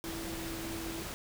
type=tone in noise; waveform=sine; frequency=330 Hz; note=E4; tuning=2 cents sharp; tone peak=-40 dBFS; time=0.04-1.02 s; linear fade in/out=0 ms; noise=pink; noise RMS=-41 dBFS; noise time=0.04-1.14 s; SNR=-2 dB; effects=none